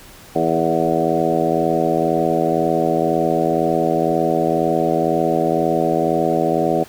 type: harmonic tone with a mistuned harmonic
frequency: 82 Hz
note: E2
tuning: 9 cents flat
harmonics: 2 / 3 / 4 / 5 / 6 / 7 / 8 / 9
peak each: -25 / -25 / -22 / -22 / -26 / -23 / -23 / -22 dBFS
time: 0.35-6.84 s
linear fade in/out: 10 ms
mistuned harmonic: 6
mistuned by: -24 cents
effects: pink hiss -42 dBFS RMS until 6.88 s